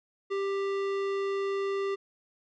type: tone with tanh clipping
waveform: sine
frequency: 394.1 Hz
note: G4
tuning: 9 cents sharp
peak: -30 dBFS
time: 0.3-1.96 s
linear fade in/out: 20 ms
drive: 17 dB
effects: none